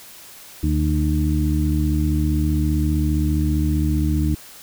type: harmonic tone with a mistuned harmonic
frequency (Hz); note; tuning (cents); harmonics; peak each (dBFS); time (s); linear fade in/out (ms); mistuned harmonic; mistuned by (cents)
75.2; D2; +42; 1 / 2 / 3 / 4; -19 / -23 / -27 / -23; 0.63-4.35; 5; 4; +25
effects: white hiss -42 dBFS RMS until 4.62 s